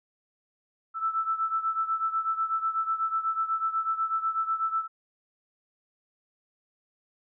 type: beating tone pair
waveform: sine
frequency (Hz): 1318.5 / 1326.6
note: E6 / E6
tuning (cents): 0 / +11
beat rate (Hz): 8.1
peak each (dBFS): -27 / -31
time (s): 0.94-4.88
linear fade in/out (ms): 50
effects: none

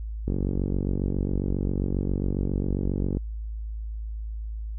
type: click train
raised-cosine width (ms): 3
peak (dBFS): -14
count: 138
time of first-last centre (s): 0.28-3.17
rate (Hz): 47.4
effects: added 54 Hz sine -30 dBFS peak until 4.78 s

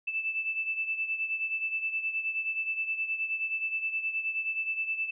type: beating tone pair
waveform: sine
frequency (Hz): 2637 / 2646.5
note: E7 / E7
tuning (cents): 0 / +6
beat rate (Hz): 9.5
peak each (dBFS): -30 / -36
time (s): 0.07-5.11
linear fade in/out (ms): 10
effects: none

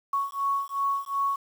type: beating tone pair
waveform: sine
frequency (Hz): 1108.7 / 1111.4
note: C#6 / C#6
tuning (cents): 0 / +4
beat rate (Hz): 2.7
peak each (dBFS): -28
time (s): 0.13-1.36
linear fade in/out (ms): 5
effects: 8-bit

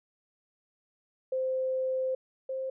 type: tone pair in turn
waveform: sine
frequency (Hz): 520 / 526.7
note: C5 / C5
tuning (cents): -11 / +11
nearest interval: unison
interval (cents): 22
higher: second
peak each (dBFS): -27 / -31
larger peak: first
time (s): 1.32-2.15 / 2.49-2.7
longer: first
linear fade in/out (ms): 5
effects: none

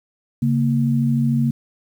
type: tone pair together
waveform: sine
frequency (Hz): 138.07 / 231.5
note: C#3 / A#3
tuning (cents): -7 / -12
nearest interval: major sixth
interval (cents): 895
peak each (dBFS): -18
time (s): 0.42-1.51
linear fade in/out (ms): 5
effects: 8-bit

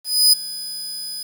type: tone with ADSR envelope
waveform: sawtooth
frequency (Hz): 4989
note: D#8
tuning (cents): +4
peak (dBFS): -6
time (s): 0.04-1.23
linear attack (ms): 290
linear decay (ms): 8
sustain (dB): -19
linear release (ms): 5
effects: 7-bit

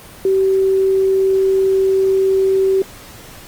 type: tone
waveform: sine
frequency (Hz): 384.1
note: G4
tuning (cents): -35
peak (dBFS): -11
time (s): 0.25-2.82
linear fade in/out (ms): 2
effects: pink hiss -38 dBFS RMS until 3.47 s + Opus 24 kbps

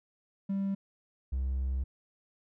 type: tone pair in turn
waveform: triangle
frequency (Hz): 196.1 / 65.63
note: G3 / C2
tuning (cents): +1 / +6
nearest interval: octave + perfect fifth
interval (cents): 1895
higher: first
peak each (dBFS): -26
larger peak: neither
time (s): 0.49-0.75 / 1.32-1.84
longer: second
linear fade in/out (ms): 10
effects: tanh soft clip ceiling -23 dBFS

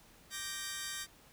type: chord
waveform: 10% pulse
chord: G minor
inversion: second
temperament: equal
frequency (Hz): 1174.7 / 1568 / 1864.7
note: D6 / G6 / Bb6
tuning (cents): 0 / 0 / 0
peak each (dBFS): -39 / -34 / -33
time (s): 0.3-1.07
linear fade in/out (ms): 50
effects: pink hiss -61 dBFS RMS until 1.32 s

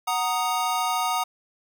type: chord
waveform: square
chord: D# minor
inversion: first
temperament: equal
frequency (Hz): 740 / 932.3 / 1244.5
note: F#5 / A#5 / D#6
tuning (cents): 0 / 0 / 0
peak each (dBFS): -28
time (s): 0.07-1.24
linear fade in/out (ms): 10
effects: none

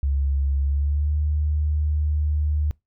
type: tone with pitch glide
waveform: sine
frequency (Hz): 69.2 to 75.03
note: C#2 to D2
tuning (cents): -2 to +38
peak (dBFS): -19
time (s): 0.03-2.71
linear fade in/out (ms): 0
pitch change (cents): +140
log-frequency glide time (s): 0.61-1.16
effects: noise-tail reverb RT60 0.2 s tail -24 dB re dry

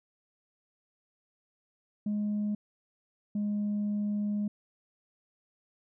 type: tone pair in turn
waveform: sine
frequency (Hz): 208.5 / 207.1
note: G#3 / G#3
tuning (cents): +7 / -5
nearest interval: unison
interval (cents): 12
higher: first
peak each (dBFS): -26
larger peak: neither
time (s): 2.06-2.55 / 3.35-4.48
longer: second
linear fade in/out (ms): 5
effects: tanh soft clip ceiling -26 dBFS

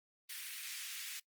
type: high-pass noise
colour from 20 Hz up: pink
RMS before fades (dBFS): -45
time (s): 0.29-1.2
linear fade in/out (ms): 10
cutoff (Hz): 1900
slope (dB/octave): 24
effects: noise-tail reverb RT60 0.1 s tail -21 dB re dry + Opus 32 kbps

